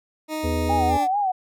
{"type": "tone with pitch glide", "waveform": "20% pulse", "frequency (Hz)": [311.1, 291.9], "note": ["D#4", "D4"], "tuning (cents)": [0, -10], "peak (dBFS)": -21, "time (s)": [0.28, 1.08], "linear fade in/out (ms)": 50, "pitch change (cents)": -110, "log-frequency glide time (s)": [0.88, 0.95]}
{"type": "harmonic tone", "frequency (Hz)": 82.41, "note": "E2", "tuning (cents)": 0, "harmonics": [1, 3, 5, 6], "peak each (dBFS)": [-24, -29, -31, -32], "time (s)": [0.43, 0.98], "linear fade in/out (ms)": 20}
{"type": "tone with vibrato", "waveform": "sine", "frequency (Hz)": 784, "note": "G5", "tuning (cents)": 0, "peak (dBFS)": -19, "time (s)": [0.69, 1.32], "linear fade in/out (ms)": 10, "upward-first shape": "sine", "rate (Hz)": 4.5, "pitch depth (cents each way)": 99}
{"effects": []}